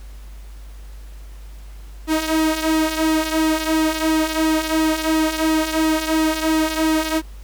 sawtooth tone with flanger, 316.3 Hz, D#4, 29 cents sharp, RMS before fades -19 dBFS, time 2.07-7.22 s, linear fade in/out 50 ms, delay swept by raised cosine 1.3 to 3.3 ms, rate 2.9 Hz, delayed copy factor -0.6, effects added 50 Hz sine -34 dBFS peak until 7.43 s + pink hiss -50 dBFS RMS until 7.43 s

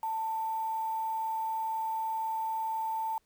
sine tone with quantisation, 889 Hz, A5, 18 cents sharp, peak -30 dBFS, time 0.03-3.18 s, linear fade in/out 2 ms, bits 8, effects pink hiss -73 dBFS RMS until 3.25 s

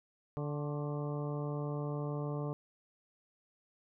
harmonic tone with a mistuned harmonic, 146.4 Hz, D3, 5 cents flat, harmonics 1 / 2 / 3 / 4 / 5 / 6 / 7 / 8, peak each -36 / -43 / -42 / -45 / -51 / -52 / -50 / -53 dBFS, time 0.37-2.53 s, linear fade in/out 0 ms, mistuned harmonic 7, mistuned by +57 cents, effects none

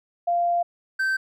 sine / triangle tone pair in turn, 694 / 1551.7 Hz, F5 / G6, -11 / -18 cents, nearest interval octave + major second, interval 1393 cents, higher second, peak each -19 dBFS, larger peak neither, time 0.27-0.63 / 0.99-1.17 s, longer first, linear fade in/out 10 ms, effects none

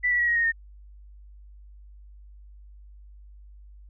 sine tone with pitch steps, 1975.5 / 1946.1 / 1917 / 1888.5 / 1860.3 / 1832.6 Hz, B6 / B6 / A#6 / A#6 / A#6 / A#6, 0 / -26 / +48 / +22 / -4 / -30 cents, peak -20 dBFS, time 0.03-0.522 s, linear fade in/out 20 ms, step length 82 ms, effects added 50 Hz sine -45 dBFS peak until 3.89 s

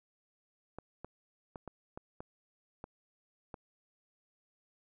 clicks, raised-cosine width 1 ms, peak -29 dBFS, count 8, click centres 0.786 / 1.046 / 1.558 / 1.677 / 1.975 / 2.205 / 2.841 / 3.542 s, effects none

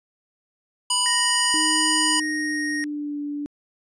harmonic tone, 984 Hz, B5, 7 cents flat, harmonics 1 / 3 / 5 / 7 / 9, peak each -26 / -24 / -26 / -28 / -24 dBFS, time 0.9-2.2 s, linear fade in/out 5 ms
square tone, 1864.7 Hz, A#6, in tune, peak -26 dBFS, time 1.06-2.84 s, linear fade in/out 0 ms
sine tone with pitch glide, 311.8 to 290.9 Hz, D#4 to D4, +4 to -16 cents, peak -26 dBFS, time 1.54-3.46 s, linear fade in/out 0 ms, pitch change -120 cents, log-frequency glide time 1.92-3.19 s
effects resampled to 22050 Hz

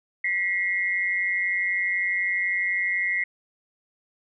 sine tone pair together, 1942 / 2130 Hz, B6 / C7, -30 / +30 cents, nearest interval major second, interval 160 cents, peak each -25 dBFS, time 0.24-3.24 s, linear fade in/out 5 ms, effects none

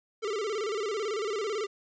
square tone with vibrato, 421.1 Hz, G#4, 24 cents sharp, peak -30 dBFS, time 0.22-1.67 s, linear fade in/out 20 ms, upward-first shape square, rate 18 Hz, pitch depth 100 cents each way, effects resampled to 16000 Hz + 11-bit

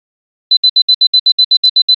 sine tone bursts, 4026 Hz, B7, 33 cents sharp, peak -4 dBFS, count 12, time 0.51-1.945 s, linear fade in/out 5 ms, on 60 ms, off 65 ms, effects AAC 48 kbps

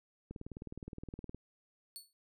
click train, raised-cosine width 3 ms, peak -31 dBFS, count 21, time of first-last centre 0.31-1.346 s, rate 19.3 Hz
20% pulse tone with exponential decay, 4424 Hz, C#8, 4 cents flat, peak -36 dBFS, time 1.96-2.13 s, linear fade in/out 0 ms, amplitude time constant 36 ms
effects none

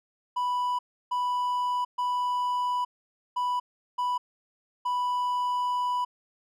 triangle tone bursts at uneven times, 987.8 Hz, B5, in tune, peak -23 dBFS, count 6, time 0.36-0.79 / 1.11-1.85 / 1.98-2.85 / 3.36-3.6 / 3.98-4.18 / 4.85-6.05 s, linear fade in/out 10 ms, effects none

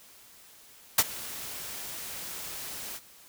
white noise with ADSR envelope, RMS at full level -18 dBFS, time 0.98-3 s, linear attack 7 ms, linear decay 43 ms, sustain -21 dB, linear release 42 ms, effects white hiss -54 dBFS RMS until 3.28 s

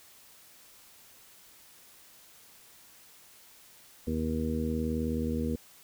harmonic tone, 79.1 Hz, D#2, 29 cents sharp, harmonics 1 / 2 / 3 / 4 / 5 / 6, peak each -34 / -38 / -31 / -40 / -41 / -37 dBFS, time 4.07-5.56 s, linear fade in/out 5 ms, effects white hiss -56 dBFS RMS until 5.83 s

